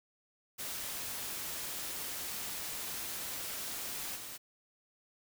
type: noise with level steps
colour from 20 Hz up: white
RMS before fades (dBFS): -40 / -45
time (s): 0.58-4.38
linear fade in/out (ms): 20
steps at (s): 4.15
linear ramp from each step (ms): 20
effects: none